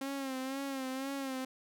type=tone with vibrato; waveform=sawtooth; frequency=268.1 Hz; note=C4; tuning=42 cents sharp; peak=-32 dBFS; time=0.01-1.45 s; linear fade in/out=5 ms; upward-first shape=sine; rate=2 Hz; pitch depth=56 cents each way; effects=none